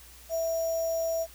sine tone with sample-and-hold, 657 Hz, E5, 6 cents flat, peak -26 dBFS, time 0.29-1.27 s, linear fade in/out 50 ms, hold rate 6300 Hz, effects added 60 Hz sine -53 dBFS peak until 1.34 s + white hiss -52 dBFS RMS until 1.34 s

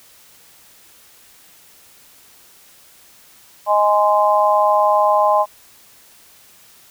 sine chord, Ab major, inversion second, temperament just, 623 / 830.6 / 1038.3 Hz, Eb5 / Ab5 / C6, +2 / 0 / -14 cents, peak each -16 dBFS, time 3.66-5.46 s, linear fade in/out 50 ms, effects white hiss -48 dBFS RMS until 6.9 s

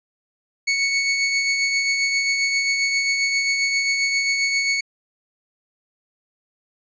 sawtooth tone with tremolo, 2217 Hz, C#7, in tune, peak -13 dBFS, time 0.67-4.81 s, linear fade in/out 10 ms, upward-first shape triangle, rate 7.5 Hz, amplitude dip 40%, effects resampled to 16000 Hz

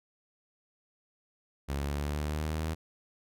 sawtooth exponential sweep, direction up, 69.3 to 80.3 Hz, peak -27 dBFS, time 1.68-2.75 s, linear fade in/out 20 ms, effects none

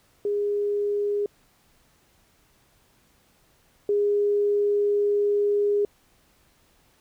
sine tone pair in turn, 410.1 / 410.1 Hz, G#4 / G#4, -22 / -22 cents, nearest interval unison, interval 0 cents, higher neither, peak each -22 / -19 dBFS, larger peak second, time 0.25-1.26 / 3.89-5.85 s, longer second, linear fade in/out 2 ms, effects pink hiss -62 dBFS RMS until 7 s

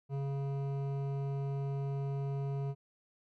sine tone with hard clipping, 138.59 Hz, C#3, in tune, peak -35 dBFS, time 0.09-2.75 s, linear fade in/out 50 ms, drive 12 dB, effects none

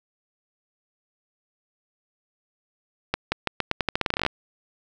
accelerating click train, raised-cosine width 0.3 ms, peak -6 dBFS, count 18, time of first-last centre 3.14-4.264 s, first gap 180 ms, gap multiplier 0.85, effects none

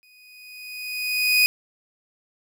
30% pulse tone with exponential growth, 2489 Hz, D#7, in tune, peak -11 dBFS, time 0.03-1.46 s, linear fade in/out 0 ms, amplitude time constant 310 ms, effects none

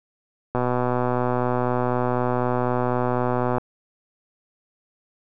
click train, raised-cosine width 1 ms, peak -9 dBFS, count 377, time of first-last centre 0.55-3.582 s, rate 124 Hz, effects none

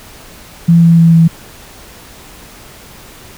sine tone with pitch steps, 168.5 / 167.24 / 165.99 / 164.75 Hz, E3 / E3 / E3 / E3, +38 / +25 / +12 / -1 cents, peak -3 dBFS, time 0.68-1.28 s, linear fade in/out 10 ms, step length 150 ms, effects pink hiss -36 dBFS RMS until 3.37 s

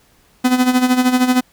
45% pulse tone with tremolo, 252.1 Hz, B3, 36 cents sharp, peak -9 dBFS, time 0.44-1.41 s, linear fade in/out 10 ms, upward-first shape sine, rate 13 Hz, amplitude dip 70%, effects pink hiss -54 dBFS RMS until 1.52 s

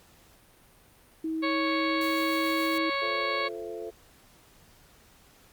sine tone with pitch glide, 320 to 323.3 Hz, D#4 to E4, +49 to -34 cents, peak -28 dBFS, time 1.24-2.9 s, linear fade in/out 5 ms, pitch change +17 cents, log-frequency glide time 1.45-2.74 s
harmonic tone, 554.4 Hz, C#5, in tune, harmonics 1 / 2 / 3 / 4 / 5 / 6 / 7 / 8, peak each -33 / -31 / -38 / -32 / -43 / -42 / -40 / -39 dBFS, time 1.42-3.49 s, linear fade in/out 20 ms
blue noise with tremolo, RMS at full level -42 dBFS, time 2.01-2.78 s, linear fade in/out 2 ms, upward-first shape triangle, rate 6.9 Hz, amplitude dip 30%
sine chord, F major seventh, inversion none, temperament equal with one note detuned, 349.2 / 440 / 523.3 / 672.3 Hz, F4 / A4 / C5 / E5, 0 / 0 / 0 / +34 cents, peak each -40 / -37 / -43 / -43 dBFS, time 3.01-3.91 s, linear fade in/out 20 ms
effects pink hiss -58 dBFS RMS until 5.52 s + Opus 48 kbps

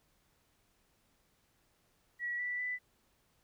sine tone with pitch steps, 1929 / 1966 / 1989 Hz, B6 / B6 / B6, -41 / -8 / +12 cents, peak -34 dBFS, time 2.19-2.79 s, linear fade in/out 50 ms, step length 200 ms, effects pink hiss -73 dBFS RMS until 3.43 s

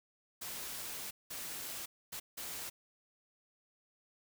white noise bursts at uneven times, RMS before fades -43 dBFS, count 4, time 0.41-1.11 / 1.3-1.86 / 2.12-2.2 / 2.37-2.7 s, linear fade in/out 10 ms, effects none

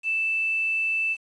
sine tone with quantisation, 2644 Hz, E7, 5 cents sharp, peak -22 dBFS, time 0.03-1.17 s, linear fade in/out 50 ms, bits 8, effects resampled to 22050 Hz

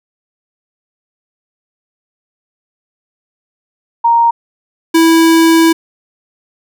sine / square tone pair in turn, 932.3 / 328 Hz, A#5 / E4, 0 / -9 cents, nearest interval octave + tritone, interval 1809 cents, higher first, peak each -6 dBFS, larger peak neither, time 4.04-4.31 / 4.94-5.73 s, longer second, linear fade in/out 10 ms, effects none

